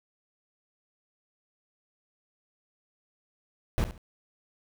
brown noise with echo, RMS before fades -25 dBFS, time 3.78-3.84 s, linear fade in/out 0 ms, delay 69 ms, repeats 2, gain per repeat -12 dB, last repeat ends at 3.978 s, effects none

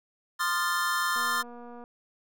square chord, F dominant seventh, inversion second, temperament equal with one note detuned, 1046.5 / 1220.3 / 1396.9 / 1760 Hz, C6 / Eb6 / F6 / A6, 0 / -34 / 0 / 0 cents, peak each -32 dBFS, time 0.39-1.43 s, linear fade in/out 20 ms
click train, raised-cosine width 1 ms, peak -33 dBFS, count 164, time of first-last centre 1.16-1.839 s, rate 240 Hz
effects none

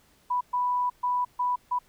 sine tone bursts at uneven times, 987.8 Hz, B5, in tune, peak -23 dBFS, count 5, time 0.3-0.41 / 0.53-0.9 / 1.03-1.25 / 1.39-1.56 / 1.71-1.79 s, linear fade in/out 10 ms, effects pink hiss -62 dBFS RMS until 1.88 s

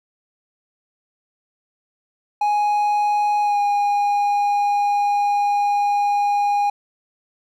triangle tone with pitch glide, 830.6 to 817.3 Hz, G#5 to G#5, 0 to -28 cents, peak -14 dBFS, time 2.41-6.7 s, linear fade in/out 5 ms, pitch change -28 cents, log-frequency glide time 3.42-3.59 s, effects none

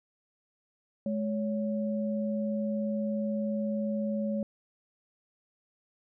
sine tone pair together, 211.5 / 560.4 Hz, G#3 / C#5, +32 / +19 cents, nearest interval octave + perfect fourth, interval 1687 cents, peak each -29 / -34 dBFS, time 1.06-4.43 s, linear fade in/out 2 ms, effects none

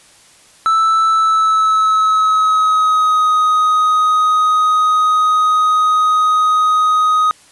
triangle tone with pitch glide, 1318.5 to 1252.4 Hz, E6 to D#6, 0 to +11 cents, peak -8 dBFS, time 0.66-7.31 s, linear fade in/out 0 ms, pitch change -89 cents, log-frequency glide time 1.08-3.3 s, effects white hiss -46 dBFS RMS until 7.51 s + resampled to 24000 Hz

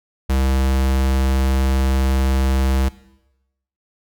square tone, 66.2 Hz, C2, 21 cents sharp, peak -16 dBFS, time 0.29-2.89 s, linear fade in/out 10 ms, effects noise-tail reverb RT60 0.9 s tail -18 dB re dry

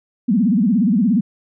sine tone with vibrato, 214.8 Hz, A3, 41 cents flat, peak -12 dBFS, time 0.28-1.21 s, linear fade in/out 10 ms, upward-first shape sine, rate 17 Hz, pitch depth 270 cents each way, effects none

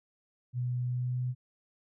sine tone with pitch glide, 123.8 to 125.53 Hz, B2 to B2, +5 to +29 cents, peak -29 dBFS, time 0.53-1.35 s, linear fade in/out 50 ms, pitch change +24 cents, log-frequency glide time 0.85-1.22 s, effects none

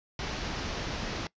pink low-pass noise, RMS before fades -35 dBFS, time 0.19-1.27 s, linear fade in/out 2 ms, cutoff 6100 Hz, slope 48 dB/octave, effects noise-tail reverb RT60 0.1 s tail -21 dB re dry + resampled to 16000 Hz

